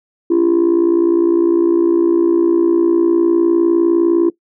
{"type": "tone with amplitude modulation", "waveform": "sine", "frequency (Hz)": 339, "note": "E4", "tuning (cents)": 49, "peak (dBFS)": -4, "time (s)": [0.3, 4.3], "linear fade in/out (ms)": 10, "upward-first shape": "sine", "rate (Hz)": 59.8, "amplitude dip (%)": 80, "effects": ["noise-tail reverb RT60 0.1 s tail -18 dB re dry", "tanh soft clip ceiling -6 dBFS"]}